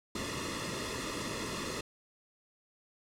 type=noise with comb filter; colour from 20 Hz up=pink; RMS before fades=-37 dBFS; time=0.15-1.81 s; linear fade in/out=5 ms; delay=1.3 ms; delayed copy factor=-0.85; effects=low-pass 8000 Hz 12 dB/octave